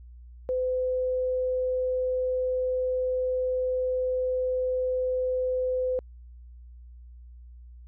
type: tone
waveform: sine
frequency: 509 Hz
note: C5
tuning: 48 cents flat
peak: -24 dBFS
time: 0.49-5.99 s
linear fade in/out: 0 ms
effects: added 60 Hz sine -44 dBFS peak until 7.87 s